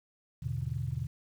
sine chord, E dominant seventh, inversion none, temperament equal with one note detuned, 80.29 / 103.83 / 123.47 / 146.83 Hz, E2 / G#2 / B2 / D3, -45 / 0 / 0 / 0 cents, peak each -39 / -39 / -34 / -37 dBFS, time 0.42-1.07 s, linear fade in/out 10 ms, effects tanh soft clip ceiling -21 dBFS + 10-bit

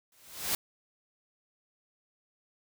white noise with exponential growth, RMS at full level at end -27 dBFS, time 0.12-0.55 s, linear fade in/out 2 ms, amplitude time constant 93 ms, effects none

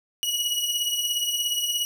sawtooth beating tone pair, 2900 / 2917 Hz, F#7 / F#7, -35 / -25 cents, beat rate 17 Hz, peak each -26 / -22 dBFS, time 0.23-1.85 s, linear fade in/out 0 ms, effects none

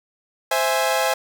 sawtooth chord, C augmented, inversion none, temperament equal, 523.3 / 659.3 / 830.6 Hz, C5 / E5 / G#5, 0 / 0 / 0 cents, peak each -19 dBFS, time 0.51-1.14 s, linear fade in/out 5 ms, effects none

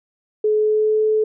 sine tone with pitch glide, 427 to 432.5 Hz, G#4 to A4, +48 to -30 cents, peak -14 dBFS, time 0.44-1.24 s, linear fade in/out 5 ms, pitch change +22 cents, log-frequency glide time 0.56-1.05 s, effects none

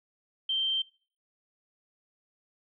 sine tone, 3136 Hz, G7, in tune, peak -26 dBFS, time 0.49-0.82 s, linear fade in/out 5 ms, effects noise-tail reverb RT60 0.4 s tail -21 dB re dry

